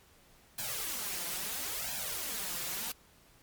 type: noise with flanger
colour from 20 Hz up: white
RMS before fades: -37 dBFS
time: 0.58-2.92 s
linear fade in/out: 5 ms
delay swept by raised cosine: 1.2 to 5.8 ms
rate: 0.74 Hz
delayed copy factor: +0.9
effects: pink hiss -62 dBFS RMS until 3.42 s + MP3 96 kbps